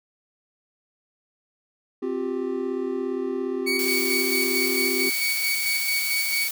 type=chord; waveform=triangle; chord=C suspended fourth; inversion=none; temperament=equal with one note detuned; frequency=261.6 / 354.7 / 392 Hz; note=C4 / F4 / G4; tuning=0 / +27 / 0 cents; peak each=-28 / -28 / -26 dBFS; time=2.02-5.1 s; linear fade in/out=10 ms
type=tone with tremolo; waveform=30% pulse; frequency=2246 Hz; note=C#7; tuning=22 cents sharp; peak=-20 dBFS; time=3.66-6.49 s; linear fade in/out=20 ms; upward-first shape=square; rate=4.5 Hz; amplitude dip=35%
type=noise; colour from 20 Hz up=blue; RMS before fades=-29 dBFS; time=3.79-6.51 s; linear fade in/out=2 ms
effects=none